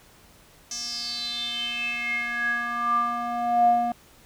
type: tone with band-pass filter sweep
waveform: square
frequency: 238 Hz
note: A#3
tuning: 36 cents sharp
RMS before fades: -26 dBFS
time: 0.71-3.92 s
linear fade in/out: 2 ms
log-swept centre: 6000 to 590 Hz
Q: 8.9
effects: pink hiss -54 dBFS RMS until 4.25 s